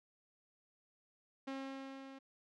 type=tone with level ramp; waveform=sawtooth; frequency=269.6 Hz; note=C#4; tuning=48 cents flat; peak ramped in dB=-36 to -47 dBFS; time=1.47-2.19 s; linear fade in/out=10 ms; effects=low-pass 4000 Hz 12 dB/octave